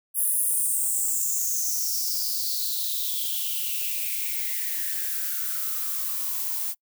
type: noise with high-pass filter sweep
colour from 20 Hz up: violet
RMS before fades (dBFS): -27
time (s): 0.14-6.75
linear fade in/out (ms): 50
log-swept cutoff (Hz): 11000 to 860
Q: 6.7
effects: noise-tail reverb RT60 0.1 s tail -26 dB re dry